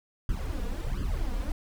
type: noise with flanger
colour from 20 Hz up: brown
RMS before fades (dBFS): -30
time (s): 0.29-1.52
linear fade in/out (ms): 2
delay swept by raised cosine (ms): 0.63 to 4.23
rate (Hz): 1.4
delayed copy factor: +1
effects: none